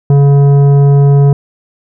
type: tone with tanh clipping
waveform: sine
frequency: 141.1 Hz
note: C#3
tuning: 31 cents sharp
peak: -5 dBFS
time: 0.1-1.33 s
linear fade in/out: 2 ms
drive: 11 dB
effects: none